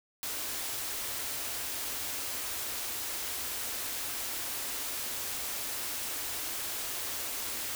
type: band-stop noise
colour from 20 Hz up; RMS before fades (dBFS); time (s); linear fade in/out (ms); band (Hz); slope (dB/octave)
white; -36; 0.23-7.75; 0; 130 to 220; 96
effects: none